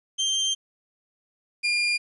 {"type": "tone pair in turn", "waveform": "30% pulse", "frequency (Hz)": [3154, 2409], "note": ["G7", "D7"], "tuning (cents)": [10, 43], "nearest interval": "perfect fourth", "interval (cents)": 467, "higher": "first", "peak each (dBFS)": -19, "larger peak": "neither", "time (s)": [[0.18, 0.55], [1.63, 1.98]], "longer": "first", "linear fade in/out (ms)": 20, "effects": ["resampled to 24000 Hz", "10-bit"]}